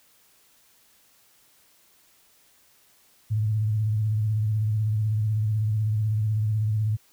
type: tone with vibrato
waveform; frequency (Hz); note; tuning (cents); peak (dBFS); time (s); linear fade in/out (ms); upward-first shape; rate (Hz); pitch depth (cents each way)
sine; 107.7; A2; -37; -21; 3.3-6.97; 20; triangle; 16; 61
effects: white hiss -60 dBFS RMS until 7.12 s